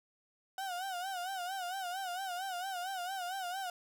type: tone with vibrato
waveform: 35% pulse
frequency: 742 Hz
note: F#5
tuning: 5 cents sharp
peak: -35 dBFS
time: 0.58-3.7 s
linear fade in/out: 2 ms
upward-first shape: sine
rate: 4.4 Hz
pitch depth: 100 cents each way
effects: none

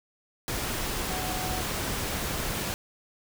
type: tone in noise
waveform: sine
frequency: 740 Hz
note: F#5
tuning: in tune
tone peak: -36 dBFS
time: 1.1-1.61 s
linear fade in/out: 0 ms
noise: pink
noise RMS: -31 dBFS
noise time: 0.48-2.74 s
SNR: -8 dB
effects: none

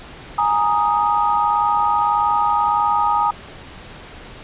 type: chord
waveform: sine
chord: Ab suspended second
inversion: none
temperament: equal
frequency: 830.6 / 932.3 / 1244.5 Hz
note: Ab5 / Bb5 / Eb6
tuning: 0 / 0 / 0 cents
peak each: -19 dBFS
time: 0.38-3.31 s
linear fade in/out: 5 ms
effects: pink hiss -38 dBFS RMS until 4.43 s + resampled to 8000 Hz

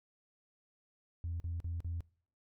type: tone bursts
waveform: sine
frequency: 84.8 Hz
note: E2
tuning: 50 cents sharp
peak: -34 dBFS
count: 4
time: 1.24-2.006 s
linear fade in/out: 0 ms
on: 160 ms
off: 42 ms
effects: noise-tail reverb RT60 0.5 s tail -23 dB re dry + tanh soft clip ceiling -32 dBFS

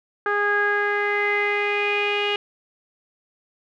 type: tone with low-pass filter sweep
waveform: sawtooth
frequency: 410.8 Hz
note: G#4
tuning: 19 cents flat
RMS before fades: -22 dBFS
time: 0.26-2.36 s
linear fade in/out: 2 ms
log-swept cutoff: 1500 to 2800 Hz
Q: 7.5
effects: none

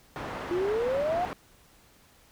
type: low-pass noise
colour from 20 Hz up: white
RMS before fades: -37 dBFS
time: 0.16-1.33 s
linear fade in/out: 0 ms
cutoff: 1200 Hz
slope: 12 dB/octave
type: exponential sweep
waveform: sine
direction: up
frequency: 341.7 to 740 Hz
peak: -25 dBFS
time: 0.51-1.25 s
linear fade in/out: 0 ms
effects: pink hiss -59 dBFS RMS until 2.31 s

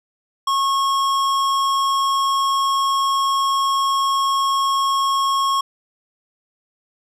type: tone with hard clipping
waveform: sine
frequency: 1092 Hz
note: C#6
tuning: 26 cents flat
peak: -18 dBFS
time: 0.47-5.61 s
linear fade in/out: 5 ms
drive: 14 dB
effects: none

